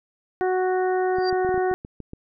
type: harmonic tone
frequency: 370 Hz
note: F#4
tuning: in tune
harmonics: 1 / 2 / 3 / 4 / 5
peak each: -21 / -25 / -37 / -34 / -37 dBFS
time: 0.41-1.74 s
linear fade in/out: 0 ms
type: tone with exponential growth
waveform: sine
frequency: 4709 Hz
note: D8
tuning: 4 cents sharp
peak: -25 dBFS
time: 1.15-1.3 s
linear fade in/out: 5 ms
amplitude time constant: 31 ms
type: clicks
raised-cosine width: 3 ms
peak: -23 dBFS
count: 10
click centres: 1.185 / 1.328 / 1.448 / 1.491 / 1.543 / 1.578 / 1.714 / 1.849 / 2.003 / 2.134 s
effects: none